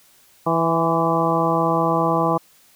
harmonic tone with a mistuned harmonic, 164.81 Hz, E3, in tune, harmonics 1 / 2 / 3 / 4 / 5 / 6 / 7, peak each -24 / -24 / -24 / -24 / -24 / -24 / -24 dBFS, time 0.46-2.38 s, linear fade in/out 10 ms, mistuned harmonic 6, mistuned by +46 cents, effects white hiss -54 dBFS RMS until 2.75 s

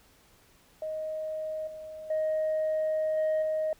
sine tone with level steps, 625 Hz, D#5, 8 cents sharp, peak -31 / -39 / -24 / -22 / -25 dBFS, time 0.82-3.73 s, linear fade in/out 2 ms, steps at 1.67 / 2.1 / 3.17 / 3.42 s, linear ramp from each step 5 ms, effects tanh soft clip ceiling -23 dBFS + pink hiss -61 dBFS RMS until 3.79 s

